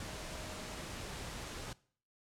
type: tone in noise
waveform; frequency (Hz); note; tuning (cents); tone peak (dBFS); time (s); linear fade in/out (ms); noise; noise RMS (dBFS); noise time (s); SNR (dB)
sine; 622.3; D#5; 0; -54; 0.08-0.84; 2; pink; -44; 0-1.73; -13
effects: noise-tail reverb RT60 0.5 s tail -21 dB re dry + low-pass 9000 Hz 12 dB/octave